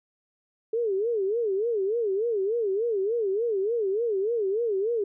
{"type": "tone with vibrato", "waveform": "sine", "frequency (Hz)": 426, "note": "G#4", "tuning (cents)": 44, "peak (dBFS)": -23, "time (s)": [0.73, 5.04], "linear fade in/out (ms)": 5, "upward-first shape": "sine", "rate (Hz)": 3.4, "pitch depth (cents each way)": 200, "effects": []}